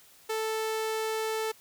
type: tone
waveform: sawtooth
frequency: 440 Hz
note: A4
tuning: in tune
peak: -25 dBFS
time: 0.29-1.52 s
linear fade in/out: 10 ms
effects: white hiss -57 dBFS RMS until 1.6 s